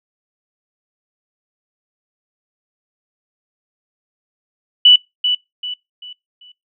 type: tone with echo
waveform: sine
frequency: 2965 Hz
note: F#7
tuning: 3 cents sharp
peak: -4 dBFS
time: 4.85-4.96 s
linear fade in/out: 5 ms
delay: 390 ms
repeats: 4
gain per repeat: -9 dB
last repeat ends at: 6.52 s
effects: noise-tail reverb RT60 0.2 s tail -24 dB re dry